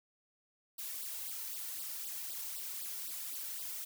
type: noise with flanger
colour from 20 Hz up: blue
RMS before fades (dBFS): -42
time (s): 0.78-3.85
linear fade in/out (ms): 10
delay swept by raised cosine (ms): 0.22 to 2.22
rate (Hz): 3.9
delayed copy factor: +0.85
effects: none